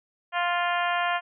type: harmonic tone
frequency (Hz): 350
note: F4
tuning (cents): +4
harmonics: 2 / 3 / 4 / 5 / 6 / 7 / 8 / 9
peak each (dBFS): -27 / -29 / -31 / -31 / -37 / -36 / -37 / -40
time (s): 0.32-1.21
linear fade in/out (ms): 50
effects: none